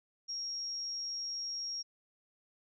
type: tone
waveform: sine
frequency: 5588 Hz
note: F8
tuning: in tune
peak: -36 dBFS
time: 0.28-1.83 s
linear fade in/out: 20 ms
effects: none